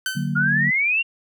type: tone with exponential decay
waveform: sawtooth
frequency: 1531 Hz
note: G6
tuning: 41 cents flat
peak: -16 dBFS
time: 0.06-0.38 s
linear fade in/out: 1 ms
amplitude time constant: 69 ms
type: chord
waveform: sine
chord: D augmented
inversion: none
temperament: equal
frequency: 146.83 / 185 / 233.1 Hz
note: D3 / F#3 / A#3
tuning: 0 / 0 / 0 cents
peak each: -24 / -26 / -28 dBFS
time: 0.15-0.71 s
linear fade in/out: 20 ms
type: exponential sweep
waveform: sine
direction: up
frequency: 1396.9 to 2805 Hz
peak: -17 dBFS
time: 0.35-1.03 s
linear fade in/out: 20 ms
effects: none